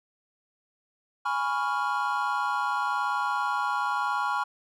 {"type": "chord", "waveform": "triangle", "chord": "C# dominant seventh", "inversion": "second", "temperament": "equal", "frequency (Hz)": [830.6, 987.8, 1108.7, 1396.9], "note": ["G#5", "B5", "C#6", "E#6"], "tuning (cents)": [0, 0, 0, 0], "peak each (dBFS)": -29, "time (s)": [1.25, 4.44], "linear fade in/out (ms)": 10, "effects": []}